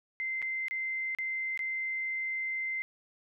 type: tone with dropouts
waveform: sine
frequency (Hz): 2078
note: C7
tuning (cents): -12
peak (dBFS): -31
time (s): 0.2-2.82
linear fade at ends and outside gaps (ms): 0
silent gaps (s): 0.418-0.425 / 0.683-0.71 / 1.149-1.186 / 1.575-1.592
effects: none